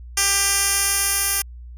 10% pulse tone with band-pass filter sweep, 396.3 Hz, G4, 19 cents sharp, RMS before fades -20 dBFS, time 0.17-1.42 s, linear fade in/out 5 ms, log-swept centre 7900 to 12000 Hz, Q 1.2, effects added 60 Hz sine -35 dBFS peak until 1.77 s

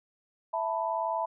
sine chord, E suspended fourth, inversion none, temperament equal with one note detuned, 659.3 / 887.7 / 987.8 Hz, E5 / A5 / B5, 0 / +15 / 0 cents, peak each -32 dBFS, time 0.53-1.26 s, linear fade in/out 10 ms, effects none

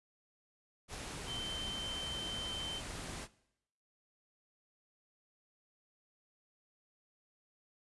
sine tone in noise, 3096 Hz, G7, 22 cents flat, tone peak -39 dBFS, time 1.26-2.82 s, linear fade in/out 50 ms, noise pink, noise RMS -44 dBFS, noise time 0.88-3.28 s, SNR +2 dB, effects noise-tail reverb RT60 0.8 s tail -20 dB re dry + resampled to 24000 Hz

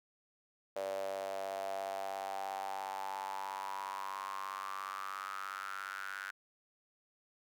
sawtooth tone with high-pass filter sweep, 97 Hz, G2, 18 cents flat, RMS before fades -41 dBFS, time 0.76-6.31 s, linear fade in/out 0 ms, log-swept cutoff 570 to 1500 Hz, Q 7.9, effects none

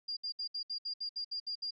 sine tone bursts, 4805 Hz, D8, 39 cents sharp, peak -35 dBFS, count 11, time 0.08-1.709 s, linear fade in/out 10 ms, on 89 ms, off 65 ms, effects none

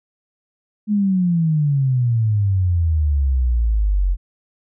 sine exponential sweep, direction down, 213.9 to 43.91 Hz, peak -14 dBFS, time 0.87-4.17 s, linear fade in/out 50 ms, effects none

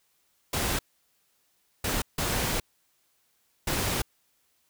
pink noise bursts at uneven times, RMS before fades -28 dBFS, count 4, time 0.53-0.79 / 1.84-2.02 / 2.18-2.6 / 3.67-4.02 s, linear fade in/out 5 ms, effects white hiss -70 dBFS RMS until 4.69 s

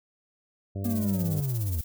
harmonic tone, 98 Hz, G2, in tune, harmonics 1 / 2 / 3 / 4 / 5 / 6 / 7, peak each -30 / -38 / -42 / -43 / -49 / -45 / -51 dBFS, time 0.75-1.41 s, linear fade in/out 10 ms
violet noise with tremolo, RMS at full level -36 dBFS, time 0.84-1.84 s, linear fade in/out 5 ms, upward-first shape sine, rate 17 Hz, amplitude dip 70%
triangle linear sweep, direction down, 240.2 to 74.4 Hz, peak -24 dBFS, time 0.85-1.81 s, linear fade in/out 0 ms
effects none

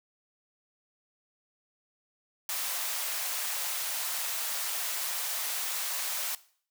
white high-pass noise, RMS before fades -33 dBFS, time 2.49-6.35 s, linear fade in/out 2 ms, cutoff 590 Hz, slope 24 dB/octave, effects noise-tail reverb RT60 0.5 s tail -18 dB re dry

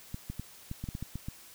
clicks, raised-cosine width 5 ms, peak -24 dBFS, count 10, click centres 0.144 / 0.3 / 0.396 / 0.714 / 0.84 / 0.888 / 0.951 / 1.026 / 1.156 / 1.285 s, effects white hiss -53 dBFS RMS until 1.54 s

